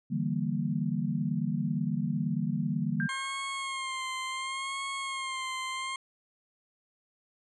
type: chord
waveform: sine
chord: E half-diminished seventh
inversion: third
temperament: equal with one note detuned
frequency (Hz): 146.83 / 164.81 / 195.21 / 233.1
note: D3 / E3 / G3 / Bb3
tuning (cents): 0 / 0 / -7 / 0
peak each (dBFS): -33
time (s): 0.1-3.08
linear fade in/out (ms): 20
type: tone with exponential decay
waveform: sine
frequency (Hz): 1592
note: G6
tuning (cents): +26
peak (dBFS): -29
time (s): 3-3.65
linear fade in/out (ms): 1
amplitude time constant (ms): 140
type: tone with vibrato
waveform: 20% pulse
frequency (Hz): 1068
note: C6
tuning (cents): +35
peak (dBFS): -28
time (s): 3.09-5.96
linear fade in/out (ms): 2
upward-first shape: sine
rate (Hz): 0.7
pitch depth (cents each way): 43
effects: resampled to 24000 Hz